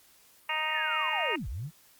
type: harmonic tone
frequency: 311.1 Hz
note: D#4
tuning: in tune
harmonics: 2 / 3 / 4 / 5 / 6 / 7 / 8 / 9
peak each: -43 / -34 / -37 / -45 / -34 / -36 / -36 / -34 dBFS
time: 0.49-1.36 s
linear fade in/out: 5 ms
type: linear two-way sweep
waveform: sine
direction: down then up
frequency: 1975.5 to 44.47 to 169.7 Hz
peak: -33 dBFS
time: 0.68-1.71 s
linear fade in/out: 50 ms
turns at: 1.48 s
effects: white hiss -60 dBFS RMS until 1.99 s + Opus 48 kbps